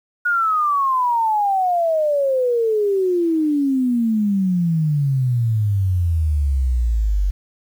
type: exponential sweep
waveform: sine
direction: down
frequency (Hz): 1455 to 46.71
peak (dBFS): -15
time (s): 0.25-7.31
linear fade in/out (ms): 10
effects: 8-bit